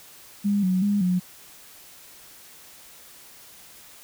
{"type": "tone with pitch steps", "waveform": "sine", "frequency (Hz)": [203, 184.9, 204, 181.1], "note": ["G#3", "F#3", "G#3", "F#3"], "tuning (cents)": [-39, -1, -31, -37], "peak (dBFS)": -19, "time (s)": [0.44, 1.2], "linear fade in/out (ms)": 20, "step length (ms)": 190, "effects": ["white hiss -48 dBFS RMS until 4.03 s"]}